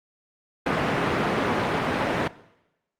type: band-pass noise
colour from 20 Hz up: pink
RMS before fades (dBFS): -24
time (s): 0.66-2.28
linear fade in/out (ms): 5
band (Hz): 170 to 2100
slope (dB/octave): 12
effects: noise-tail reverb RT60 0.9 s tail -19 dB re dry + Opus 32 kbps